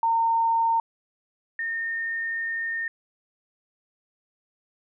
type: tone pair in turn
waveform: sine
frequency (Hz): 914 / 1828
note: A#5 / A#6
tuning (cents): -34 / -34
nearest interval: octave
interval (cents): 1200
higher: second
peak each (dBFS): -19 / -26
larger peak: first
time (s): 0.03-0.8 / 1.59-2.88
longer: second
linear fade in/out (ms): 2
effects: none